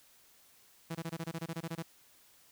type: tone bursts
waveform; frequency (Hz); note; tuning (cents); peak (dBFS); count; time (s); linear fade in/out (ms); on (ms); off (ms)
sawtooth; 164.81; E3; 0; -32; 13; 0.9-1.827; 10; 51; 22
effects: white hiss -63 dBFS RMS until 2.51 s